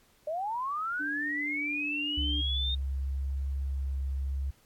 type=linear sweep; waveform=sine; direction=up; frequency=587.3 to 3688 Hz; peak=-30 dBFS; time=0.27-2.75 s; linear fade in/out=5 ms
type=tone; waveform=sine; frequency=293.7 Hz; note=D4; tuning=in tune; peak=-36 dBFS; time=0.99-2.42 s; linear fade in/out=20 ms
type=tone with vibrato; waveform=sine; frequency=68 Hz; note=C#2; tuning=33 cents flat; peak=-29 dBFS; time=2.17-4.51 s; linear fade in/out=10 ms; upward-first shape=triangle; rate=0.95 Hz; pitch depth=11 cents each way
effects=pink hiss -64 dBFS RMS until 4.65 s + AAC 64 kbps